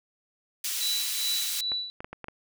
pink high-pass noise, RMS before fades -31 dBFS, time 0.64-1.61 s, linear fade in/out 5 ms, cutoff 3900 Hz, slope 12 dB/octave
sine tone with tremolo, 3951 Hz, B7, in tune, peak -26 dBFS, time 0.81-1.9 s, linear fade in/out 0 ms, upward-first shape sine, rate 2.5 Hz, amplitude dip 75%
clicks, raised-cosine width 0.5 ms, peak -23 dBFS, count 6, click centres 1.719 / 2.005 / 2.045 / 2.13 / 2.243 / 2.284 s
effects none

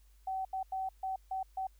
sine tone bursts at uneven times, 762 Hz, G5, 49 cents flat, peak -33 dBFS, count 6, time 0.27-0.45 / 0.53-0.63 / 0.72-0.89 / 1.03-1.16 / 1.31-1.43 / 1.57-1.67 s, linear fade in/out 5 ms, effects added 50 Hz sine -59 dBFS peak until 1.79 s + white hiss -72 dBFS RMS until 1.79 s

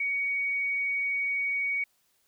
sine tone, 2244 Hz, C#7, 21 cents sharp, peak -26 dBFS, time 0-1.84 s, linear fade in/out 5 ms, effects white hiss -70 dBFS RMS until 2.27 s

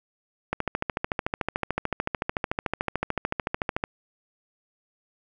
click train, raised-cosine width 0.5 ms, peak -10 dBFS, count 46, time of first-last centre 0.53-3.839 s, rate 13.6 Hz, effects none

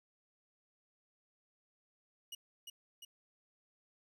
sawtooth tone with echo, 2896 Hz, F#7, 38 cents flat, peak -40 dBFS, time 2.32-2.35 s, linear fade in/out 5 ms, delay 350 ms, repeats 2, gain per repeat -3 dB, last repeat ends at 3.05 s, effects none

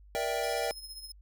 square chord, E half-diminished seventh, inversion second, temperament equal with one note detuned, 472.9 / 587.3 / 659.3 / 784 Hz, Bb4 / D5 / E5 / G5, +25 / 0 / 0 / 0 cents, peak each -36 dBFS, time 0.15-0.71 s, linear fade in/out 0 ms
sawtooth tone with tremolo, 5150 Hz, E8, 41 cents flat, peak -37 dBFS, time 0.43-1.12 s, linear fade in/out 5 ms, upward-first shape triangle, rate 15 Hz, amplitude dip 70%
effects added 50 Hz sine -52 dBFS peak until 1.21 s

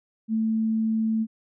sine tone, 221.5 Hz, A3, 12 cents sharp, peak -21 dBFS, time 0.28-1.27 s, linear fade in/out 50 ms, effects none

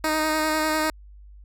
10% pulse tone with vibrato, 311.1 Hz, D#4, in tune, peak -13 dBFS, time 0.04-0.9 s, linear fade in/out 2 ms, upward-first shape square, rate 10 Hz, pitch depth 14 cents each way, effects added 50 Hz sine -43 dBFS peak until 1.44 s

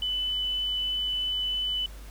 sine tone, 2999 Hz, F#7, 23 cents sharp, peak -26 dBFS, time 0.02-1.86 s, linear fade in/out 2 ms, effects added 50 Hz sine -41 dBFS peak until 2.1 s + pink hiss -51 dBFS RMS until 2.1 s

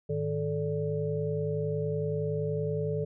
sine tone cluster, 105.4 / 156.1 / 435.8 / 583 Hz, G#2 / D#3 / A4 / D5, +26 / +6 / -17 / -13 cents, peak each -36 / -32 / -31 / -38 dBFS, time 0.09-3.05 s, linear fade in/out 10 ms, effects none

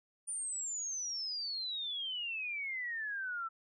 sine exponential sweep, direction down, 9397 to 1318.5 Hz, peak -36 dBFS, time 0.27-3.49 s, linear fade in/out 20 ms, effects none

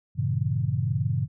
sine chord, G diminished seventh, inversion none, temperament equal, 98 / 116.54 / 138.59 / 164.81 Hz, G2 / Bb2 / Db3 / Fb3, 0 / 0 / 0 / 0 cents, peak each -29 / -27 / -27 / -33 dBFS, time 0.15-1.28 s, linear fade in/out 50 ms, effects none

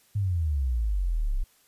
sine exponential sweep, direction down, 105.5 to 30.76 Hz, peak -23 dBFS, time 0.15-1.44 s, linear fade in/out 10 ms, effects white hiss -62 dBFS RMS until 1.67 s + resampled to 32000 Hz

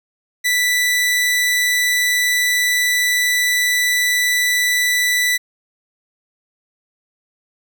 sawtooth tone, 1975.5 Hz, B6, in tune, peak -11 dBFS, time 0.44-5.38 s, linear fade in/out 20 ms, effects none

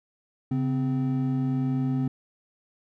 triangle tone pair together, 136.9 / 258.4 Hz, C#3 / C4, -21 / -21 cents, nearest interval major seventh, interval 1100 cents, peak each -24 dBFS, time 0.51-2.08 s, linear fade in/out 5 ms, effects none

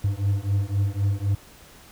triangle beating tone pair, 98 / 101.9 Hz, G2 / G#2, 0 / -32 cents, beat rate 3.9 Hz, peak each -22 dBFS, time 0.04-1.35 s, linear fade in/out 5 ms, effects pink hiss -49 dBFS RMS until 1.91 s

